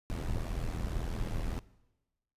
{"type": "noise with amplitude modulation", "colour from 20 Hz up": "brown", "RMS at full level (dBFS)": -31, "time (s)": [0.1, 1.59], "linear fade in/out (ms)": 0, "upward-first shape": "sine", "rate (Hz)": 82, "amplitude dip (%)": 75, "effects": ["noise-tail reverb RT60 1.0 s tail -20 dB re dry", "resampled to 32000 Hz"]}